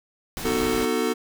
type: noise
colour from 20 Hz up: pink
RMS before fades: -32 dBFS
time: 0.37-0.85 s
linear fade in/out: 0 ms
type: chord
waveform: square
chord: B dominant seventh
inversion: none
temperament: just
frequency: 246.9 / 308.7 / 370.4 / 444.5 Hz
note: B3 / D#4 / F#4 / A4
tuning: 0 / -14 / +2 / +18 cents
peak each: -28 / -30 / -29 / -26 dBFS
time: 0.44-1.14 s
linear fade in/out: 20 ms
effects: none